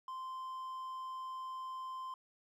triangle tone, 1040 Hz, C6, 11 cents flat, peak -39 dBFS, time 0.08-2.14 s, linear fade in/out 2 ms, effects none

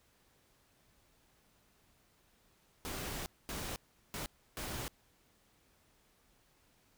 pink noise bursts at uneven times, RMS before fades -41 dBFS, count 4, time 2.85-3.26 / 3.49-3.76 / 4.14-4.26 / 4.57-4.88 s, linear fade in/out 0 ms, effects pink hiss -70 dBFS RMS until 6.97 s

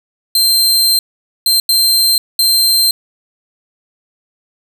sawtooth tone bursts at uneven times, 4144 Hz, C8, 17 cents flat, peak -6 dBFS, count 4, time 0.35-0.99 / 1.46-1.6 / 1.69-2.18 / 2.39-2.91 s, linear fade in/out 2 ms, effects none

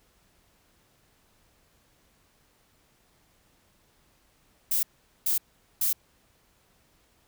violet noise bursts, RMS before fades -25 dBFS, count 3, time 4.71-5.93 s, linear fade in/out 5 ms, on 120 ms, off 430 ms, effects pink hiss -65 dBFS RMS until 7.27 s

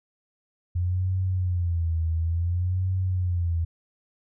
sine tone with vibrato, 87.2 Hz, F2, 2 cents flat, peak -22 dBFS, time 0.75-3.65 s, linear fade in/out 10 ms, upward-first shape sine, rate 0.57 Hz, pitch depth 120 cents each way, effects none

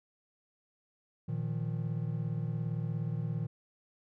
triangle chord, Bb suspended fourth, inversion none, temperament equal with one note detuned, 116.54 / 155.56 / 172.81 Hz, Bb2 / Eb3 / F3, 0 / 0 / -18 cents, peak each -33 / -33 / -39 dBFS, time 1.28-3.47 s, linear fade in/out 10 ms, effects none

